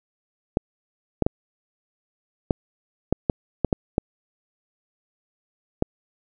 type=clicks; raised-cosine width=2 ms; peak=-5 dBFS; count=10; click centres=0.571 / 1.223 / 1.265 / 2.508 / 3.126 / 3.298 / 3.647 / 3.728 / 3.981 / 5.824 s; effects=none